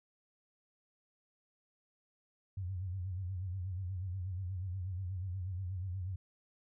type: tone with vibrato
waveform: sine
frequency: 92.5 Hz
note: F#2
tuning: in tune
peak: -36 dBFS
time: 2.57-6.16 s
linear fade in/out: 5 ms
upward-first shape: sine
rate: 8.3 Hz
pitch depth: 99 cents each way
effects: none